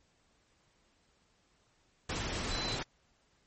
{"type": "tone in noise", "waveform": "sine", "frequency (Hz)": 4032, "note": "B7", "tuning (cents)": 35, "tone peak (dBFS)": -37, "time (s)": [2.51, 2.76], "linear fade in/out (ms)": 5, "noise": "pink", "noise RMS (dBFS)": -36, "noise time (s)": [2.09, 2.83], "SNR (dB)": -4, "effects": ["pink hiss -71 dBFS RMS until 3.46 s", "MP3 32 kbps"]}